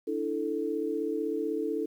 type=chord; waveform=sine; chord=D suspended second; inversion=none; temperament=equal; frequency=293.7 / 329.6 / 440 Hz; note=D4 / E4 / A4; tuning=0 / 0 / 0 cents; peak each=-34 / -33 / -31 dBFS; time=0.07-1.86 s; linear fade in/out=10 ms; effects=10-bit